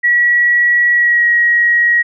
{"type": "tone with pitch glide", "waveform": "sine", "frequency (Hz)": [1927, 1898.3], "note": ["B6", "A#6"], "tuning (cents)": [-43, 31], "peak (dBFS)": -8, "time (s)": [0.03, 2.03], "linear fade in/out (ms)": 20, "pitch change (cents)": -26, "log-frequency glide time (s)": [0.93, 1.26], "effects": []}